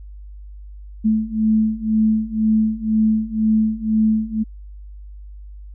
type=beating tone pair; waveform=sine; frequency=217.1 / 219.1 Hz; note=A3 / A3; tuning=-23 / -7 cents; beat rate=2 Hz; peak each=-19 / -17 dBFS; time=1.04-4.44 s; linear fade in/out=20 ms; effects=added 50 Hz sine -34 dBFS peak until 5.74 s